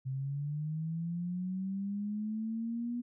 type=linear sweep; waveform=sine; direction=up; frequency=130 to 243.1 Hz; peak=-33 dBFS; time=0.05-3.02 s; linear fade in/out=20 ms; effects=none